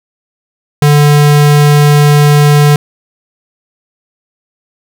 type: tone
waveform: square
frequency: 146.83 Hz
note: D3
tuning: in tune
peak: -4 dBFS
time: 0.82-2.76 s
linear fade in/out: 2 ms
effects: none